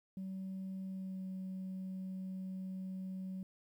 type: tone with pitch glide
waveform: sine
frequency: 190 to 188.03 Hz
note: F#3 to F#3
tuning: +46 to +28 cents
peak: -38 dBFS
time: 0.17-3.43 s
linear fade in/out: 2 ms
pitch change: -18 cents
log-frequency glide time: 0.86-1.26 s
effects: tanh soft clip ceiling -38 dBFS + 12-bit